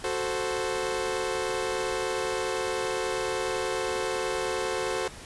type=chord; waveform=sawtooth; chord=F# diminished; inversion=none; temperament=equal; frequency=370 / 440 / 523.3 Hz; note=F#4 / A4 / C5; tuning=0 / 0 / 0 cents; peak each=-28 dBFS; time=0.04-5.08 s; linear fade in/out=2 ms; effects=pink hiss -44 dBFS RMS until 5.25 s + resampled to 24000 Hz